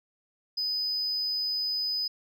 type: tone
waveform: sine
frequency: 5000 Hz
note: D#8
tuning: 8 cents sharp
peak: -25 dBFS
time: 0.57-2.08 s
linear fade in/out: 10 ms
effects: tanh soft clip ceiling -25 dBFS